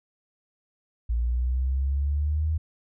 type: exponential sweep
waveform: sine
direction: up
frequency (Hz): 57.2 to 80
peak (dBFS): -22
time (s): 1.09-2.58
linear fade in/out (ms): 10
effects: none